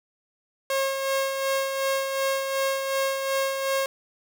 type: tone with tremolo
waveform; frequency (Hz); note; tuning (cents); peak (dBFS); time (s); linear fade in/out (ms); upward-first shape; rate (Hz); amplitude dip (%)
sawtooth; 541; C#5; -42; -18; 0.7-3.86; 2; sine; 2.7; 45
effects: 10-bit